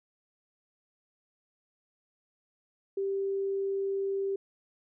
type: tone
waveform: sine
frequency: 392 Hz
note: G4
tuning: in tune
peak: -28 dBFS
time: 2.97-4.36 s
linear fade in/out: 5 ms
effects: none